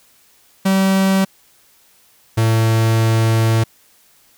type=tone pair in turn; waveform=45% pulse; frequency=192.2 / 112.51 Hz; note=G3 / A2; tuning=-34 / +39 cents; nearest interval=major sixth; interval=927 cents; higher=first; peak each=-12 dBFS; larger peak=neither; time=0.65-1.25 / 2.37-3.64 s; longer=second; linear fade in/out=10 ms; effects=white hiss -53 dBFS RMS until 4.37 s